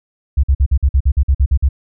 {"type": "tone bursts", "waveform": "sine", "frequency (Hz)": 67.8, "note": "C#2", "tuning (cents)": -38, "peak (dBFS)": -8, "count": 12, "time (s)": [0.37, 1.689], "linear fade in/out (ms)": 10, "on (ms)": 65, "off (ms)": 49, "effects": []}